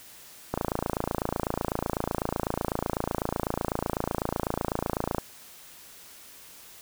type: click train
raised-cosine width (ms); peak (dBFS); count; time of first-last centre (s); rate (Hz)
1; -12; 131; 0.54-5.183; 28
effects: white hiss -49 dBFS RMS until 6.81 s